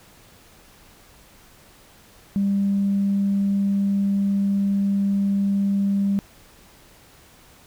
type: tone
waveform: sine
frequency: 198.6 Hz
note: G3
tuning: 23 cents sharp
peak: -17 dBFS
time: 2.36-6.19 s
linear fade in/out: 0 ms
effects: tanh soft clip ceiling -13 dBFS + pink hiss -51 dBFS RMS until 7.66 s